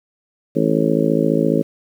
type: harmonic tone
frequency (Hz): 54.6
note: A1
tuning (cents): -13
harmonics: 3 / 4 / 5 / 6 / 7 / 8 / 9 / 10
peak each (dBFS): -21 / -21 / -20 / -21 / -28 / -21 / -29 / -23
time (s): 0.55-1.63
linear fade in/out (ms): 20
effects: 8-bit